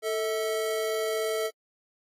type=tone pair together; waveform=square; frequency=441.4 / 645 Hz; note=A4 / E5; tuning=+5 / -38 cents; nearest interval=perfect fifth; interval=657 cents; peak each=-29 / -32 dBFS; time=0.02-1.51 s; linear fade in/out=50 ms; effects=AAC 48 kbps